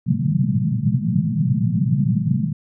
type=band-pass noise; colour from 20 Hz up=pink; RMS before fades=-19 dBFS; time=0.06-2.53 s; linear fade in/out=10 ms; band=110 to 220 Hz; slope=96 dB/octave; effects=none